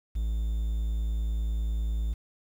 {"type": "tone with quantisation", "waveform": "triangle", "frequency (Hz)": 55, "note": "A1", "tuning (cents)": 0, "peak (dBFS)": -24, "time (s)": [0.15, 2.14], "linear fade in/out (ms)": 10, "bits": 9, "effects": []}